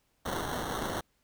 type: noise with sample-and-hold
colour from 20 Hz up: white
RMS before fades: -34 dBFS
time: 0.25-1.01 s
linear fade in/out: 10 ms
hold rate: 2450 Hz
effects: pink hiss -73 dBFS RMS until 1.23 s